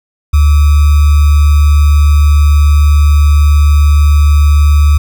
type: tone with sample-and-hold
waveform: sine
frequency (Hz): 73.42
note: D2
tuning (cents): 0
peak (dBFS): -3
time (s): 0.33-4.98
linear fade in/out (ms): 10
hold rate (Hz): 1225
effects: none